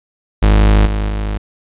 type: tone with level steps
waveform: 40% pulse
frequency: 51.91 Hz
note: G#1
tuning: in tune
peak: -6 / -14 / -16 dBFS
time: 0.42-1.38 s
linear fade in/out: 10 ms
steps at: 0.86 / 1.09 s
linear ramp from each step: 5 ms
effects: resampled to 8000 Hz